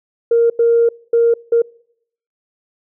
sine tone bursts at uneven times, 466.2 Hz, A#4, in tune, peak -8 dBFS, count 4, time 0.31-0.5 / 0.59-0.89 / 1.13-1.34 / 1.52-1.62 s, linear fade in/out 5 ms, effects noise-tail reverb RT60 0.7 s tail -26 dB re dry + tanh soft clip ceiling -4 dBFS

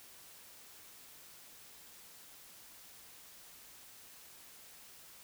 silence, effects white hiss -56 dBFS RMS until 5.23 s

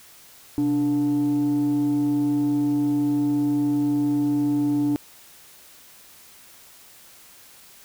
sine tone pair together, 129.84 / 292.4 Hz, C3 / D4, -13 / -7 cents, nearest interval octave + major second, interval 1406 cents, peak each -27 / -17 dBFS, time 0.58-4.96 s, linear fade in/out 0 ms, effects tanh soft clip ceiling -17 dBFS + white hiss -49 dBFS RMS until 7.84 s

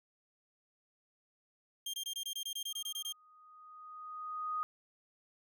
sawtooth tone bursts, 3200 Hz, G7, 35 cents sharp, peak -34 dBFS, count 13, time 1.86-3.125 s, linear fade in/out 5 ms, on 77 ms, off 22 ms
sine tone with exponential growth, 1244 Hz, D#6, 1 cent flat, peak -32 dBFS, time 2.69-4.63 s, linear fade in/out 0 ms, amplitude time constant 420 ms
effects none

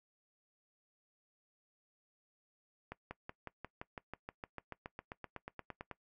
accelerating click train, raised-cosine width 0.5 ms, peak -28 dBFS, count 22, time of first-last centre 2.92-5.913 s, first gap 190 ms, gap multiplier 0.97, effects noise-tail reverb RT60 0.1 s tail -20 dB re dry

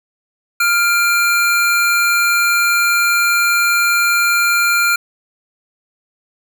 square tone pair together, 1395 / 2380 Hz, F6 / D7, -2 / +22 cents, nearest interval major sixth, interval 924 cents, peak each -14 / -17 dBFS, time 0.6-4.96 s, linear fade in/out 5 ms, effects 8-bit

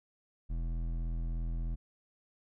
sine tone with hard clipping, 41.58 Hz, E1, 16 cents sharp, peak -34 dBFS, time 0.49-1.76 s, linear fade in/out 20 ms, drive 11 dB, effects none

